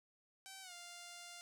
5% pulse tone with pitch glide, 771 to 698.9 Hz, G5 to F5, -29 to +1 cents, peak -39 dBFS, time 0.46-1.41 s, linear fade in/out 0 ms, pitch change -170 cents, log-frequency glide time 0.62-0.73 s, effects none

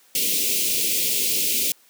white band-stop noise, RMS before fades -22 dBFS, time 0.15-1.72 s, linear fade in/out 2 ms, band 530 to 2300 Hz, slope 48 dB/octave, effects white hiss -56 dBFS RMS until 1.89 s + high-pass 200 Hz 12 dB/octave

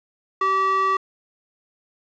square tone with band-pass filter, 385.1 Hz, G4, 31 cents flat, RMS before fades -20 dBFS, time 0.41-0.97 s, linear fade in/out 5 ms, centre 1300 Hz, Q 4.4, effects resampled to 16000 Hz + 8-bit

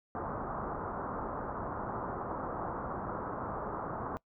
white low-pass noise, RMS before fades -38 dBFS, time 0.15-4.17 s, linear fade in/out 0 ms, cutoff 1300 Hz, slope 48 dB/octave, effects noise-tail reverb RT60 0.1 s tail -22 dB re dry

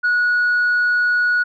sine tone, 1460 Hz, F#6, 24 cents flat, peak -12 dBFS, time 0.03-1.44 s, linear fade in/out 20 ms, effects tanh soft clip ceiling -12 dBFS

